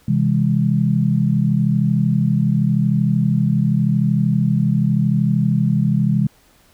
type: chord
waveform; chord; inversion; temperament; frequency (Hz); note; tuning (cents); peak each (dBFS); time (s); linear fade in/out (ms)
sine; C augmented; none; just; 130.81 / 163.52 / 204.4; C3 / E3 / G#3; 0 / -14 / -27; -18; 0.08-6.27; 5
effects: pink hiss -54 dBFS RMS until 6.73 s